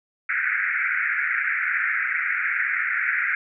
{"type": "band-pass noise", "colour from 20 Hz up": "pink", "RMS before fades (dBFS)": -24, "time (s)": [0.29, 3.35], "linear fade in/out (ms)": 2, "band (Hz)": [1400, 2300], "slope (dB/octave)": 96, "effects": []}